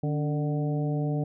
harmonic tone with a mistuned harmonic, 149.3 Hz, D3, 29 cents sharp, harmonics 1 / 2 / 3 / 4 / 5, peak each -26 / -32 / -36 / -38 / -40 dBFS, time 0.03-1.24 s, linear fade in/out 5 ms, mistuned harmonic 2, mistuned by -66 cents, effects none

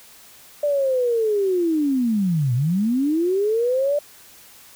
sine linear two-way sweep, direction down then up, 593 to 116.54 to 593 Hz, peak -17 dBFS, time 0.63-3.99 s, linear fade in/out 5 ms, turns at 2.54 s, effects white hiss -47 dBFS RMS until 4.75 s

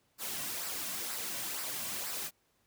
white noise with flanger, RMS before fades -38 dBFS, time 0.18-2.31 s, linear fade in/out 50 ms, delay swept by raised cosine 0.3 to 2.4 ms, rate 2.1 Hz, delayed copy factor -0.5, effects pink hiss -73 dBFS RMS until 2.66 s + high-pass 60 Hz 12 dB/octave

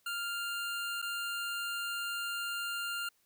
25% pulse tone with dropouts, 1398 Hz, F6, 1 cent sharp, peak -31 dBFS, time 0.06-3.09 s, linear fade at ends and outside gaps 5 ms, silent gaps 1.018-1.024 s, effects white hiss -72 dBFS RMS until 3.25 s

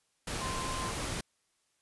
sine tone in noise, 1041 Hz, C6, 9 cents flat, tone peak -38 dBFS, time 0.41-0.91 s, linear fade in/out 5 ms, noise pink, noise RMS -36 dBFS, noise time 0.27-1.21 s, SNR -5 dB, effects white hiss -75 dBFS RMS until 1.81 s + resampled to 24000 Hz

